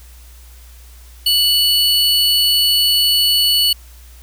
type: tone pair together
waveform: square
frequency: 2958 / 4424 Hz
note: F#7 / C#8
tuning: -1 / -4 cents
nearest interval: perfect fifth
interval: 697 cents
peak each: -15 dBFS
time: 1.26-3.73 s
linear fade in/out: 5 ms
effects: added 60 Hz sine -38 dBFS peak until 4.22 s + white hiss -47 dBFS RMS until 4.22 s